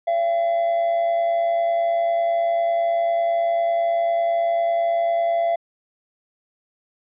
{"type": "tone with amplitude modulation", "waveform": "triangle", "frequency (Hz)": 678, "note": "E5", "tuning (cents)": 49, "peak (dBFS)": -13, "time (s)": [0.07, 5.56], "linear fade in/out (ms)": 10, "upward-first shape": "sine", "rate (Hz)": 110, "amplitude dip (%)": 50, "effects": ["tanh soft clip ceiling -9 dBFS", "resampled to 8000 Hz"]}